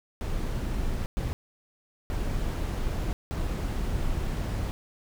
brown noise bursts at uneven times, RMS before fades -29 dBFS, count 4, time 0.21-1.06 / 1.17-1.33 / 2.1-3.13 / 3.31-4.71 s, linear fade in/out 0 ms, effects none

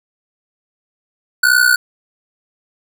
square ring-modulated tone, 1479 Hz, F#6, 1 cent flat, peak -7 dBFS, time 1.43-1.76 s, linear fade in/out 5 ms, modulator 31 Hz, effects none

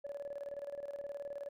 sine tone with tremolo, 568 Hz, C#5, 42 cents sharp, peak -37 dBFS, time 0.04-1.49 s, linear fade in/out 10 ms, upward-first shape square, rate 19 Hz, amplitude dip 70%, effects tanh soft clip ceiling -35 dBFS

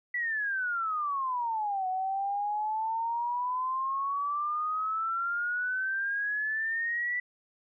sine exponential two-way sweep, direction down then up, 1975.5 to 740 to 1975.5 Hz, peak -28 dBFS, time 0.14-7.2 s, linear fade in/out 5 ms, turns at 1.87 s, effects none

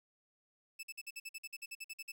sawtooth tone bursts, 2624 Hz, E7, 9 cents flat, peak -39 dBFS, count 15, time 0.79-2.12 s, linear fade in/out 10 ms, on 42 ms, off 50 ms, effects 12-bit

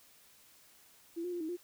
sine tone with pitch steps, 336.5 / 356.5 / 349.1 / 316.6 / 352.7 Hz, E4 / F4 / F4 / D#4 / F4, +36 / +36 / -1 / +30 / +17 cents, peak -35 dBFS, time 1.16-1.57 s, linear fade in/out 20 ms, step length 82 ms, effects white hiss -62 dBFS RMS until 1.63 s

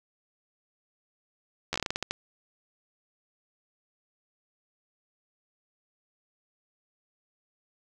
slowing click train, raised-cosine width 0.2 ms, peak -12 dBFS, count 11, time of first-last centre 1.73-2.11 s, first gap 12 ms, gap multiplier 1.24, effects none

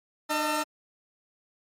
sawtooth tone cluster, 300.2 / 622 / 901 / 1348 Hz, D4 / D#5 / A5 / E6, +38 / -1 / +41 / +38 cents, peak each -28 dBFS, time 0.29-0.64 s, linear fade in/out 20 ms, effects MP3 64 kbps

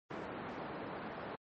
pink band-pass noise, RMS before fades -44 dBFS, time 0.1-1.36 s, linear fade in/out 10 ms, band 200 to 1400 Hz, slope 12 dB/octave, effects MP3 32 kbps

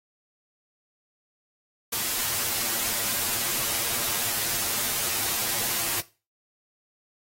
white noise with comb filter, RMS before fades -27 dBFS, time 1.92-6.01 s, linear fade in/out 10 ms, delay 8.7 ms, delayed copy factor +0.8, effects noise-tail reverb RT60 0.3 s tail -17 dB re dry + AAC 48 kbps

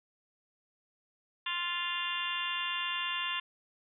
harmonic tone, 349.2 Hz, F4, in tune, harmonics 3 / 4 / 5 / 6 / 7 / 8 / 9 / 10, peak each -38 / -45 / -40 / -44 / -46 / -36 / -43 / -39 dBFS, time 1.46-3.4 s, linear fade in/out 5 ms, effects none

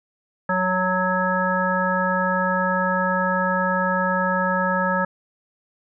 harmonic tone with a mistuned harmonic, 185 Hz, F#3, in tune, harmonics 1 / 3 / 5 / 7 / 9, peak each -25 / -25 / -25 / -25 / -25 dBFS, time 0.49-5.05 s, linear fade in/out 5 ms, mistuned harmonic 5, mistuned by -15 cents, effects none

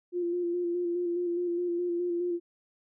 sine tone with vibrato, 349.2 Hz, F4, in tune, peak -27 dBFS, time 0.12-2.4 s, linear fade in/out 50 ms, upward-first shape square, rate 4.8 Hz, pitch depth 24 cents each way, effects none

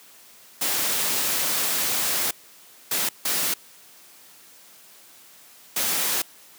white noise bursts at uneven times, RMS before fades -24 dBFS, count 4, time 0.61-2.31 / 2.91-3.09 / 3.25-3.54 / 5.76-6.22 s, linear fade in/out 5 ms, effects white hiss -50 dBFS RMS until 6.58 s + high-pass 150 Hz 12 dB/octave

